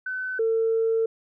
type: tone pair in turn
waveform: sine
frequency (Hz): 1514 / 450.1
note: F#6 / A4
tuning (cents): +39 / +39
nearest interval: octave + major sixth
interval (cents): 2100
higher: first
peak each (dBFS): -27 / -19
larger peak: second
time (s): 0.06-0.39 / 0.39-1.06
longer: second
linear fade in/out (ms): 5
effects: tanh soft clip ceiling -15 dBFS